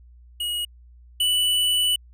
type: tone pair in turn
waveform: square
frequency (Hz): 2898 / 2969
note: F#7 / F#7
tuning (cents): -37 / +5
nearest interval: unison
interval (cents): 42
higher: second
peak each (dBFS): -25 / -19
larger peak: second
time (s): 0.4-0.65 / 1.2-1.96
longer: second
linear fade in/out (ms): 5
effects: added 60 Hz sine -46 dBFS peak until 2.13 s